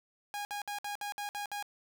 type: tone bursts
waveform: sawtooth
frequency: 820 Hz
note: G#5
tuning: 22 cents flat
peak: -32 dBFS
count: 8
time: 0.34-1.626 s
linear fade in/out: 0 ms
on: 110 ms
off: 58 ms
effects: none